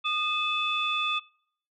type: tone cluster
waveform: sine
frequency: 1224 / 2588 / 3489 Hz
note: D#6 / E7 / A7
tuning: -29 / -32 / -15 cents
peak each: -29 dBFS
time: 0.04-1.2 s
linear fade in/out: 20 ms
effects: noise-tail reverb RT60 0.6 s tail -23 dB re dry + tanh soft clip ceiling -16 dBFS

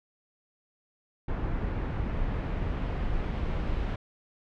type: noise with low-pass filter sweep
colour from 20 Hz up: brown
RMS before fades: -30 dBFS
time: 1.28-3.96 s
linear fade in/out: 5 ms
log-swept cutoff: 1900 to 3000 Hz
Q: 0.97
effects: none

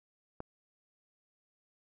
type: click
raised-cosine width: 1 ms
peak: -26 dBFS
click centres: 0.404 s
effects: none

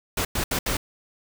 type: noise bursts at uneven times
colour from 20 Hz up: pink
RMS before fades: -25 dBFS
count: 4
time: 0.17-0.25 / 0.35-0.44 / 0.51-0.59 / 0.66-0.77 s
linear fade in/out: 5 ms
effects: none

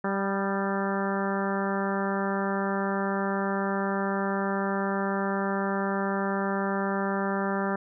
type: harmonic tone with a mistuned harmonic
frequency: 196 Hz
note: G3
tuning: in tune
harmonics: 1 / 2 / 3 / 4 / 5 / 6 / 7 / 8 / 9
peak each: -29 / -32 / -34 / -35 / -36 / -37 / -37 / -38 / -39 dBFS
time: 0.04-7.76 s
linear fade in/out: 5 ms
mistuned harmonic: 6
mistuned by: +38 cents
effects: none

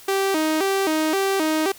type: tone with vibrato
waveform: sawtooth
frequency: 349.2 Hz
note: F4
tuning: in tune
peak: -15 dBFS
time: 0.08-1.72 s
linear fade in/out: 5 ms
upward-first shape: square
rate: 1.9 Hz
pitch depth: 190 cents each way
effects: white hiss -45 dBFS RMS until 1.78 s

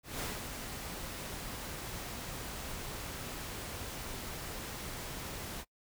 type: noise with ADSR envelope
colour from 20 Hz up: pink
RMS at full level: -37 dBFS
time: 0.03-5.65 s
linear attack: 180 ms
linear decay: 190 ms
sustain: -5 dB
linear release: 50 ms
effects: noise-tail reverb RT60 0.1 s tail -23 dB re dry

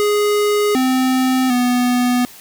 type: tone with pitch steps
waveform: square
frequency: 415.3 / 258.4 / 246.7 Hz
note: G#4 / C4 / B3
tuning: 0 / -21 / -2 cents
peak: -14 dBFS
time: 0-2.25 s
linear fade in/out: 0 ms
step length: 750 ms
effects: white hiss -40 dBFS RMS until 2.4 s

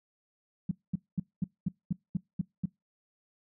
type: tone bursts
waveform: sine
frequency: 180.2 Hz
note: F#3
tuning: 45 cents flat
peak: -25 dBFS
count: 9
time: 0.69-2.657 s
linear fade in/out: 5 ms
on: 23 ms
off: 220 ms
effects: noise-tail reverb RT60 0.2 s tail -24 dB re dry

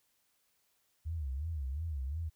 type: tone with vibrato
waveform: sine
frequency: 73.7 Hz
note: D2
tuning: 7 cents sharp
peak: -34 dBFS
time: 1.05-2.3 s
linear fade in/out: 20 ms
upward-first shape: sine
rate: 2.8 Hz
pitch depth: 220 cents each way
effects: white hiss -75 dBFS RMS until 2.35 s

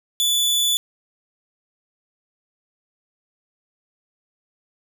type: tone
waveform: sawtooth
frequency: 3468 Hz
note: A7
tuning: 26 cents flat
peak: -14 dBFS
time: 0.2-0.77 s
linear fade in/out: 0 ms
effects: none

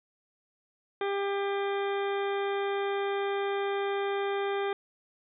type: harmonic tone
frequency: 398.5 Hz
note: G4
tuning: 28 cents sharp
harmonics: 1 / 2 / 3 / 4 / 5 / 6 / 8 / 9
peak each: -29 / -35 / -39 / -41 / -43 / -45 / -47 / -48 dBFS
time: 1.01-4.73 s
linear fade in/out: 2 ms
effects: none

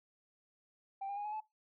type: tone with pitch steps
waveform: sine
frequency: 784 / 803.3 / 823 / 843.2 / 863.9 Hz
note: G5 / G5 / G#5 / G#5 / A5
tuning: 0 / +42 / -16 / +26 / -32 cents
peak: -36 dBFS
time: 1.01-1.405 s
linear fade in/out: 10 ms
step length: 79 ms
effects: noise-tail reverb RT60 0.2 s tail -22 dB re dry + tanh soft clip ceiling -35 dBFS

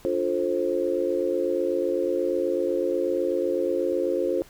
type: chord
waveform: sine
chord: D minor seventh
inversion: none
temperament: just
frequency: 293.7 / 352.4 / 440.5 / 528.6 Hz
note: D4 / F4 / A4 / C5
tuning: 0 / +16 / +2 / +18 cents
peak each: -32 / -26 / -29 / -26 dBFS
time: 0.05-4.42 s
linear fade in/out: 0 ms
effects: pink hiss -52 dBFS RMS until 4.49 s

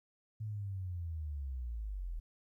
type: linear sweep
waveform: sine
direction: down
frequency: 110 to 38.59 Hz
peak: -37 dBFS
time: 0.4-2.2 s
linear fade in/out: 10 ms
effects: 13-bit

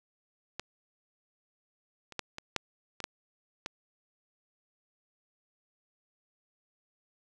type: clicks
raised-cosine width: 0.2 ms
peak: -18 / -29 / -15 / -22 / -11 / -22 / -15 / -18 dBFS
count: 8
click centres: 0.596 / 2.123 / 2.193 / 2.384 / 2.563 / 3.003 / 3.041 / 3.661 s
effects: none

